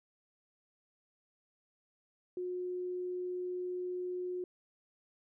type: tone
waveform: sine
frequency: 361.5 Hz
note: F#4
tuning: 40 cents flat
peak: -35 dBFS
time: 2.37-4.44 s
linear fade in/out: 2 ms
effects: none